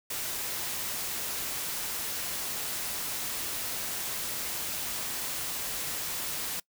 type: noise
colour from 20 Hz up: white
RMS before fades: -34 dBFS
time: 0.1-6.6 s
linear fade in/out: 5 ms
effects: noise-tail reverb RT60 0.1 s tail -23 dB re dry